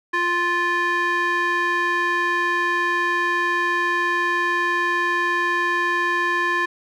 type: tone with band-pass filter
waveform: square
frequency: 349.2 Hz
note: F4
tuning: in tune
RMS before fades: -21 dBFS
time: 0.13-6.66 s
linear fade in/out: 10 ms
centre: 1500 Hz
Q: 4.7
effects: none